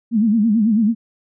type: tone with vibrato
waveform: sine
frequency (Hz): 218.4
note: A3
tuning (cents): -13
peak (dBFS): -12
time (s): 0.11-0.95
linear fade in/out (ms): 50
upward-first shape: sine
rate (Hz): 9.1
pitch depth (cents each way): 130
effects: none